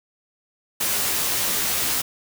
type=noise with comb filter; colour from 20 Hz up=white; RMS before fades=-23 dBFS; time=0.8-2.02 s; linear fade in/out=10 ms; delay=15 ms; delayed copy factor=+0.55; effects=none